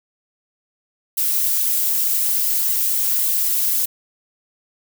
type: noise with flanger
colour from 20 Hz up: violet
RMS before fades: -19 dBFS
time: 1.17-3.86 s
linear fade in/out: 10 ms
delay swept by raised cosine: 0.96 to 4.56 ms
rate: 3.9 Hz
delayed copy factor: +0.85
effects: none